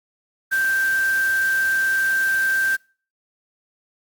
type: tone in noise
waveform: sine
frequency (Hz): 1568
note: G6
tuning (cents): 0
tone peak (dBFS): -17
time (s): 0.51-2.77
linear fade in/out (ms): 20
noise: white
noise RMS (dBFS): -34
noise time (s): 0.51-2.77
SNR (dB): +14
effects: noise-tail reverb RT60 0.4 s tail -25 dB re dry + Opus 48 kbps